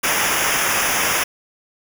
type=noise with comb filter; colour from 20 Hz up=pink; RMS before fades=-19 dBFS; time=0.03-1.24 s; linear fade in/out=10 ms; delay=0.24 ms; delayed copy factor=-0.9; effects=none